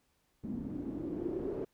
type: noise with low-pass filter sweep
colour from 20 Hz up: white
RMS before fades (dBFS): -38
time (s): 0.43-1.65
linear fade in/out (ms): 10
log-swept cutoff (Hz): 230 to 410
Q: 6.2
effects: pink hiss -75 dBFS RMS until 1.73 s